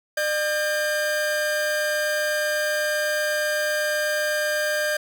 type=tone pair together; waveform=45% pulse; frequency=603.5 / 1600 Hz; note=D5 / G6; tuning=+47 / +35 cents; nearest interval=octave + perfect fourth; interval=1688 cents; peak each=-24 / -25 dBFS; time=0.17-4.97 s; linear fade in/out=5 ms; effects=none